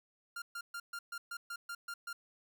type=tone bursts; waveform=45% pulse; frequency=1396.9 Hz; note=F6; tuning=in tune; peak=-40 dBFS; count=10; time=0.36-2.13 s; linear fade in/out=5 ms; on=60 ms; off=130 ms; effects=none